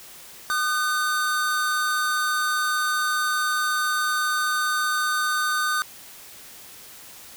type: tone pair together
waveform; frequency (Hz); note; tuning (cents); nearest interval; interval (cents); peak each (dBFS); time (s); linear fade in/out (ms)
square; 1220.2 / 1515; D#6 / F#6; -34 / +40; major third; 374; -25; 0.5-5.82; 0
effects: white hiss -44 dBFS RMS until 7.36 s